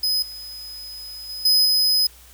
45% pulse tone with level steps, 5040 Hz, D#8, 21 cents sharp, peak -19 / -34 / -30 / -14 / -16 dBFS, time 0.03-2.07 s, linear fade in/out 5 ms, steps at 0.22 / 1.29 / 1.45 / 1.65 s, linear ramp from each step 5 ms, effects added 60 Hz sine -49 dBFS peak until 2.33 s + white hiss -49 dBFS RMS until 2.33 s

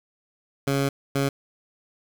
15% pulse tone bursts at uneven times, 138.59 Hz, C#3, in tune, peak -15 dBFS, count 2, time 0.67-0.89 / 1.15-1.29 s, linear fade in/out 5 ms, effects 8-bit

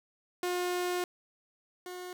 sawtooth tone pair in turn, 357.7 / 361.4 Hz, F4 / F#4, +41 / -41 cents, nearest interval unison, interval 18 cents, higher second, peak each -26 / -36 dBFS, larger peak first, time 0.43-1.04 / 1.86-2.13 s, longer first, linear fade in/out 2 ms, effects 9-bit

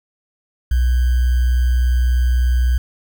sine tone with sample-and-hold, 61.74 Hz, B1, in tune, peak -12 dBFS, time 0.71-2.78 s, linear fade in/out 5 ms, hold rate 1575 Hz, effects none

